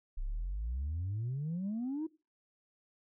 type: exponential sweep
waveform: sine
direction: up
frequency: 30.87 to 329.6 Hz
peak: -32 dBFS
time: 0.17-2.07 s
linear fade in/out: 10 ms
effects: noise-tail reverb RT60 0.3 s tail -20 dB re dry + tanh soft clip ceiling -31 dBFS